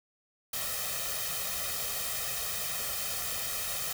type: noise with comb filter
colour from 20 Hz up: white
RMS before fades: -34 dBFS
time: 0.53-3.93 s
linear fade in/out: 5 ms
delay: 1.6 ms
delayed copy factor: +1
effects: none